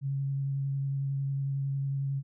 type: tone with vibrato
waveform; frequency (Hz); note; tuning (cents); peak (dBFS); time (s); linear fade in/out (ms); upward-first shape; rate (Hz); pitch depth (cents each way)
sine; 137.7; C#3; -11; -28; 0.01-2.23; 50; triangle; 11; 15
effects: none